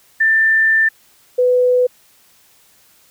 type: tone pair in turn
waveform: sine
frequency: 1781 / 498.2 Hz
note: A6 / B4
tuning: +21 / +15 cents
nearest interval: octave + minor seventh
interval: 2206 cents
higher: first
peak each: -10 dBFS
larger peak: neither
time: 0.2-0.89 / 1.38-1.87 s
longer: first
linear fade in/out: 10 ms
effects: white hiss -52 dBFS RMS until 3.1 s